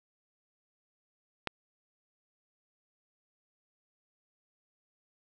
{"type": "click", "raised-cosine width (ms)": 0.3, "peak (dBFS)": -15, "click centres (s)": 1.473, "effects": []}